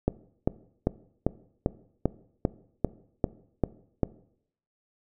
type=click train; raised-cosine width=2 ms; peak=-9 dBFS; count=11; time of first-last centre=0.08-4.033 s; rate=2.53 Hz; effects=noise-tail reverb RT60 0.7 s tail -19 dB re dry